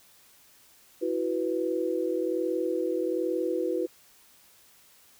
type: chord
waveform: sine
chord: E suspended second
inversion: none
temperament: just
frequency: 329.6 / 370.8 / 494.4 Hz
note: E4 / F#4 / B4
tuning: 0 / +4 / +2 cents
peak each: -30 dBFS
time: 1.01-3.87 s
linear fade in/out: 20 ms
effects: white hiss -58 dBFS RMS until 5.19 s